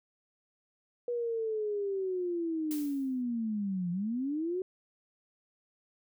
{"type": "linear two-way sweep", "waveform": "sine", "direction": "down then up", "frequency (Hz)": [486.1, 171.2, 378.8], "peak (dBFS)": -30, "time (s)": [1.08, 4.62], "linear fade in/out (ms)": 2, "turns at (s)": 3.91}
{"type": "noise with exponential decay", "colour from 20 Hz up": "blue", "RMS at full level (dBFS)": -40, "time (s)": [2.71, 3.22], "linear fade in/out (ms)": 0, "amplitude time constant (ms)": 110}
{"effects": []}